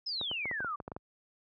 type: exponential sweep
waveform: sine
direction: down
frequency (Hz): 5274 to 1140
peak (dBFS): -33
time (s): 0.06-0.76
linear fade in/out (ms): 10
type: clicks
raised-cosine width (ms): 1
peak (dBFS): -26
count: 10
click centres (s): 0.213 / 0.314 / 0.456 / 0.513 / 0.605 / 0.646 / 0.802 / 0.879 / 0.918 / 0.965
effects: high-pass 60 Hz 12 dB/octave